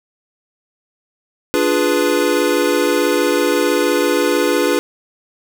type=chord; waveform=square; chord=D diminished seventh; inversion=none; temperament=equal; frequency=293.7 / 349.2 / 415.3 / 493.9 Hz; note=D4 / F4 / Ab4 / Cb5; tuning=0 / 0 / 0 / 0 cents; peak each=-20 / -20 / -20 / -19 dBFS; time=1.54-4.79 s; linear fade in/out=0 ms; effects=none